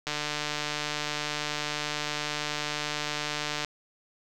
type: click train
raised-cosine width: 0.2 ms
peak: -13 dBFS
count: 534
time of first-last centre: 0.07-3.647 s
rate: 149 Hz
effects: none